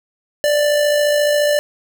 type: tone with amplitude modulation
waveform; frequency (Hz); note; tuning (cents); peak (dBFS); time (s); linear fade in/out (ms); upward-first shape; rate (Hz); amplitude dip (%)
square; 589; D5; +5; -12; 0.44-1.59; 0; sine; 54.4; 35
effects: none